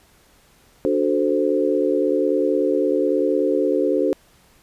sine chord, D dominant seventh, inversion none, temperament equal with one note detuned, 293.7 / 370 / 440 / 521.1 Hz, D4 / F#4 / A4 / C5, 0 / 0 / 0 / -7 cents, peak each -22 dBFS, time 0.85-4.13 s, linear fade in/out 0 ms, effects pink hiss -55 dBFS RMS until 4.62 s + resampled to 32000 Hz

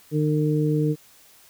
harmonic tone, 151.8 Hz, D#3, 42 cents flat, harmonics 1 / 2 / 3, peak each -21 / -24 / -26 dBFS, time 0.11-0.96 s, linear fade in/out 50 ms, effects white hiss -53 dBFS RMS until 1.49 s

